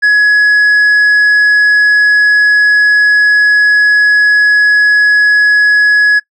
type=tone with tanh clipping; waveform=sine; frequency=1683 Hz; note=G#6; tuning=23 cents sharp; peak=-5 dBFS; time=0.02-6.2 s; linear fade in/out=20 ms; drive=3 dB; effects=noise-tail reverb RT60 0.1 s tail -24 dB re dry